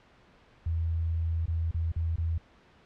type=tone with dropouts; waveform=sine; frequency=82.41 Hz; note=E2; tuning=in tune; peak=-26 dBFS; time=0.66-2.38 s; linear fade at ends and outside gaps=5 ms; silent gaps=1.459-1.48 / 1.712-1.743 / 1.919-1.961 / 2.16-2.181 s; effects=pink hiss -59 dBFS RMS until 2.85 s + low-pass 3000 Hz 12 dB/octave